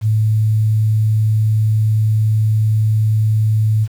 sine tone, 108.7 Hz, A2, 21 cents flat, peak -11 dBFS, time 0.01-3.88 s, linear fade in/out 50 ms, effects 7-bit

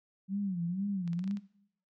sine tone with vibrato, 185.6 Hz, F#3, 6 cents sharp, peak -31 dBFS, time 0.28-1.4 s, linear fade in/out 50 ms, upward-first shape sine, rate 2.1 Hz, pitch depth 160 cents each way
clicks, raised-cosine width 0.2 ms, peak -34 dBFS, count 7, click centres 1.077 / 1.132 / 1.192 / 1.241 / 1.277 / 1.311 / 1.371 s
effects noise-tail reverb RT60 0.7 s tail -17 dB re dry

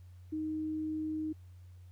sine tone, 311.1 Hz, D#4, in tune, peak -33 dBFS, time 0.32-1.33 s, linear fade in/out 10 ms, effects added 90 Hz sine -50 dBFS peak until 1.91 s + pink hiss -72 dBFS RMS until 1.91 s

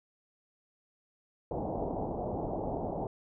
white low-pass noise, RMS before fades -35 dBFS, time 1.51-3.07 s, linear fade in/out 2 ms, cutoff 820 Hz, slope 48 dB/octave, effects none

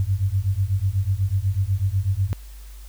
sine beating tone pair, 92.8 / 100.9 Hz, F#2 / G#2, +6 / -49 cents, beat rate 8.1 Hz, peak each -22 dBFS, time 0-2.33 s, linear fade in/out 0 ms, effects added 50 Hz sine -37 dBFS peak until 2.88 s + white hiss -51 dBFS RMS until 2.88 s

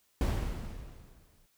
brown noise with exponential decay, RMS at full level -26 dBFS, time 0.21-1.46 s, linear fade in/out 1 ms, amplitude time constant 270 ms, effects white hiss -71 dBFS RMS until 1.57 s

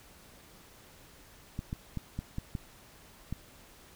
clicks, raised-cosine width 5 ms, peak -22 dBFS, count 7, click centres 1.591 / 1.729 / 1.973 / 2.19 / 2.384 / 2.552 / 3.326 s, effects pink hiss -56 dBFS RMS until 3.95 s

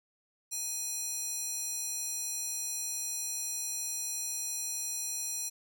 square tone with high-pass filter, 830.6 Hz, G#5, in tune, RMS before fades -36 dBFS, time 0.51-5.5 s, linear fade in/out 20 ms, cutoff 6600 Hz, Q 2.6, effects none

